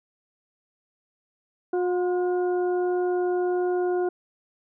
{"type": "harmonic tone with a mistuned harmonic", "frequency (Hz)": 359.7, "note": "F#4", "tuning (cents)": -49, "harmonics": [1, 2, 3, 4], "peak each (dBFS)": [-22, -31, -44, -40], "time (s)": [1.73, 4.09], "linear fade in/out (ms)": 5, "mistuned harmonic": 3, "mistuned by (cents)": -53, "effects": []}